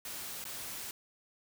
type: noise with dropouts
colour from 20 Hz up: white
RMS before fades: -42 dBFS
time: 0.05-0.91 s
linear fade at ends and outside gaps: 1 ms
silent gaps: 0.441-0.452 s
effects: none